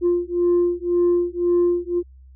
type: beating tone pair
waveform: sine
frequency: 349.2 / 351.1 Hz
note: F4 / F4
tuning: 0 / +9 cents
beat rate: 1.9 Hz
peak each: -18 dBFS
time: 0.01-2.03 s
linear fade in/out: 50 ms
effects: tanh soft clip ceiling -12 dBFS + added 65 Hz sine -43 dBFS peak until 2.35 s